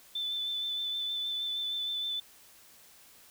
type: tone with vibrato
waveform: sine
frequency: 3520 Hz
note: A7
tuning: in tune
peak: -31 dBFS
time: 0.15-2.2 s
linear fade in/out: 5 ms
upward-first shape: sine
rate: 6.4 Hz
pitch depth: 19 cents each way
effects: white hiss -57 dBFS RMS until 3.3 s